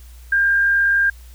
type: tone with frequency modulation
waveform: sine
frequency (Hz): 1601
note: G6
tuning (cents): +36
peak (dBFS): -13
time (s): 0.32-1.1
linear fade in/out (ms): 5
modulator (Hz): 57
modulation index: 0.29
effects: added 60 Hz sine -38 dBFS peak until 1.34 s + white hiss -51 dBFS RMS until 1.34 s